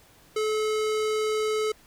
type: tone with low-pass filter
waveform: square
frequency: 431.3 Hz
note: A4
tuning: 35 cents flat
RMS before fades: -26 dBFS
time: 0.36-1.72 s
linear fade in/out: 5 ms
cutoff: 8600 Hz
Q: 0.84
effects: pink hiss -56 dBFS RMS until 1.86 s